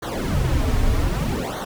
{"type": "noise with flanger", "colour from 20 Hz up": "brown", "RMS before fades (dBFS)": -21, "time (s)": [0.02, 1.65], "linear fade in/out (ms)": 10, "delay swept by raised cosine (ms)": [0.39, 5.99], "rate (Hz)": 0.64, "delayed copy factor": -0.95, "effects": []}